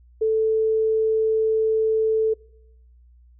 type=tone; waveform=sine; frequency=440 Hz; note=A4; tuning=in tune; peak=-17 dBFS; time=0.21-2.34 s; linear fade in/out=10 ms; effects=noise-tail reverb RT60 0.8 s tail -24 dB re dry + added 60 Hz sine -49 dBFS peak until 3.39 s